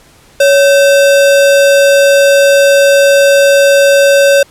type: tone with sample-and-hold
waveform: sine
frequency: 559 Hz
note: C#5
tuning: 14 cents sharp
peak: -3 dBFS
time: 0.4-4.43 s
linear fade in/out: 5 ms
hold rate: 2100 Hz
effects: pink hiss -43 dBFS RMS until 4.5 s + low-pass 12000 Hz 12 dB/octave